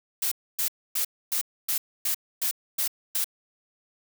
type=noise bursts; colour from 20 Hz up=blue; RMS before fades=-26 dBFS; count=9; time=0.22-3.244 s; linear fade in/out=5 ms; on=96 ms; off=270 ms; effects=none